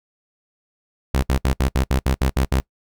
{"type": "tone bursts", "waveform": "sawtooth", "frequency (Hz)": 66, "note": "C2", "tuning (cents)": 16, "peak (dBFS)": -12, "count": 10, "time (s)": [1.14, 2.6], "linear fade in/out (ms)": 0, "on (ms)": 83, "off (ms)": 70, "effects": ["noise-tail reverb RT60 0.1 s tail -24 dB re dry"]}